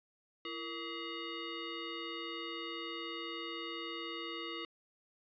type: tone with frequency modulation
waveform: sine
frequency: 1271 Hz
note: D#6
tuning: 36 cents sharp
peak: -39 dBFS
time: 0.45-4.65 s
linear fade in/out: 2 ms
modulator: 804 Hz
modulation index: 3
effects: resampled to 11025 Hz